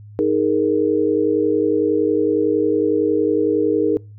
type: chord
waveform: sine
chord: D# suspended fourth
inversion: none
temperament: equal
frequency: 311.1 / 415.3 / 466.2 Hz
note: D#4 / G#4 / A#4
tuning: 0 / 0 / 0 cents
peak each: -19 dBFS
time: 0.19-3.97 s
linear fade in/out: 0 ms
effects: noise-tail reverb RT60 0.3 s tail -25 dB re dry + added 104 Hz sine -37 dBFS peak until 4.18 s